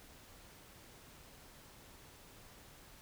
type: silence
effects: pink hiss -58 dBFS RMS until 3.01 s